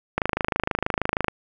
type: click train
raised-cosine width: 0.5 ms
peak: -6 dBFS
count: 30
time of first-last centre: 0.18-1.283 s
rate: 26.3 Hz
effects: none